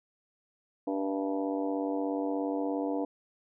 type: harmonic tone with a mistuned harmonic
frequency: 96.9 Hz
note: G2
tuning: 20 cents flat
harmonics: 3 / 4 / 5 / 6 / 7 / 8 / 9 / 10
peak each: -31 / -41 / -35 / -45 / -37 / -47 / -43 / -47 dBFS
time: 0.87-3.05 s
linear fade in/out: 5 ms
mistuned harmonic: 6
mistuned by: +69 cents
effects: none